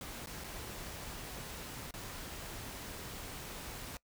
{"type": "noise with dropouts", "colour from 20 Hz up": "pink", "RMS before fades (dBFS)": -45, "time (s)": [0.01, 3.97], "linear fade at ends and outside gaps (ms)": 1, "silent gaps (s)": [[0.26, 0.271], [0.439, 0.443], [1.909, 1.939]], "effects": ["noise-tail reverb RT60 0.1 s tail -22 dB re dry"]}